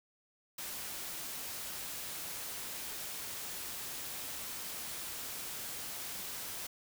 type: noise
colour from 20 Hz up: white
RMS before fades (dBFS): -42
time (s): 0.58-6.67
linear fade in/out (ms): 5
effects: none